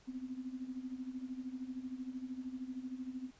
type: tone with tremolo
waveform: sine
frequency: 257 Hz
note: C4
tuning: 31 cents flat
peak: -37 dBFS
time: 0.07-3.31 s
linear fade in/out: 20 ms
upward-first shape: sine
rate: 13 Hz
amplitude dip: 75%
effects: pink hiss -65 dBFS RMS until 3.39 s + resampled to 16000 Hz